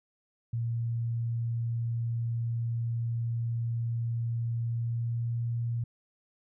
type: tone with pitch glide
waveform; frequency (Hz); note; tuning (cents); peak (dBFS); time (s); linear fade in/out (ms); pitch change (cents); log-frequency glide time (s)
sine; 116.54 to 117.62; A#2 to A#2; 0 to +16; -28; 0.53-5.84; 5; +16; 4.62-5.42
effects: none